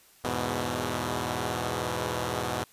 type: chord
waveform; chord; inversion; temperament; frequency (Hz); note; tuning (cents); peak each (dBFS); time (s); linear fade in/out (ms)
5% pulse; E major; none; equal; 82.41 / 103.83 / 123.47; E2 / G#2 / B2; 0 / 0 / 0; -23 / -23 / -20; 0.24-2.64; 5
effects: white hiss -58 dBFS RMS until 2.72 s + resampled to 32000 Hz